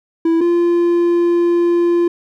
triangle tone pair in turn, 330 / 345.2 Hz, E4 / F4, +2 / -20 cents, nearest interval minor second, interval 78 cents, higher second, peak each -9 dBFS, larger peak neither, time 0.25-0.41 / 0.41-2.08 s, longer second, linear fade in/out 5 ms, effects none

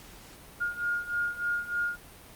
sine beating tone pair, 1420 / 1423.3 Hz, F6 / F6, +28 / +32 cents, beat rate 3.3 Hz, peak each -33 / -30 dBFS, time 0.6-1.97 s, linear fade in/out 20 ms, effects pink hiss -50 dBFS RMS until 2.35 s + Opus 48 kbps

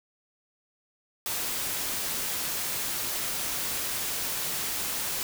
white noise, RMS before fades -31 dBFS, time 1.26-5.23 s, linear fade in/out 0 ms, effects none

